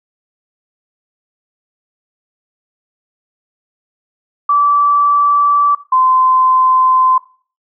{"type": "tone pair in turn", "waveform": "sine", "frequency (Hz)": [1158, 1031.7], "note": ["D6", "C6"], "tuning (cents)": [-25, -25], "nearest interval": "major second", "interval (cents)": 200, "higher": "first", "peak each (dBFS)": -8, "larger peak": "neither", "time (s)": [[4.49, 5.75], [5.92, 7.18]], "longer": "neither", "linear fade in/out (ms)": 5, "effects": ["noise-tail reverb RT60 0.4 s tail -17 dB re dry"]}